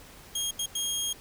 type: tone bursts at uneven times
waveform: 20% pulse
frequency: 3252 Hz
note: G#7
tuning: 37 cents flat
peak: -23 dBFS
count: 3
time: 0.35-0.51 / 0.59-0.66 / 0.75-1.13 s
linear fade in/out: 5 ms
effects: pink hiss -50 dBFS RMS until 1.2 s